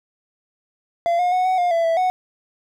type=tone with pitch steps; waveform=triangle; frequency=684 / 716 / 735 / 746 / 709 / 669 / 660 / 738 Hz; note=F5 / F5 / F#5 / F#5 / F5 / E5 / E5 / F#5; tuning=-36 / +43 / -12 / +14 / +26 / +25 / +2 / -5 cents; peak=-14 dBFS; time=1.06-2.1 s; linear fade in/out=0 ms; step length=130 ms; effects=none